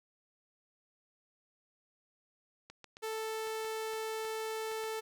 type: clicks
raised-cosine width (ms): 0.2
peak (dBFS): -32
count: 9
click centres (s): 2.7 / 2.843 / 2.969 / 3.472 / 3.647 / 3.935 / 4.251 / 4.716 / 4.839
type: tone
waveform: sawtooth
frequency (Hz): 440.6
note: A4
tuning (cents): +2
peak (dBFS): -32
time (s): 3.02-5.01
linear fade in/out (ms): 20
effects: none